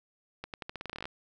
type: accelerating click train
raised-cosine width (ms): 0.3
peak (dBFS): -22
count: 15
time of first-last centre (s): 0.44-1.055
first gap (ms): 98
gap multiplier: 0.86
effects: none